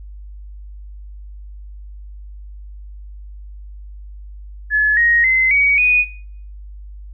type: tone with pitch steps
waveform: sine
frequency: 1711 / 1876.7 / 2058 / 2258 / 2476 Hz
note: A6 / A#6 / C7 / C#7 / D#7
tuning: -49 / +11 / -29 / +31 / -9 cents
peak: -11 dBFS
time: 4.7-6.05 s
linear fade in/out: 50 ms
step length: 270 ms
effects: noise-tail reverb RT60 0.6 s tail -22 dB re dry + added 50 Hz sine -32 dBFS peak until 7.13 s